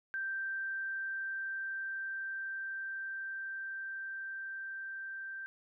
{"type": "tone with level ramp", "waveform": "sine", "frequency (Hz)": 1568, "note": "G6", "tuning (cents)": 0, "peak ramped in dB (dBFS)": [-34, -40], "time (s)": [0.14, 5.46], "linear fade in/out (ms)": 0, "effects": []}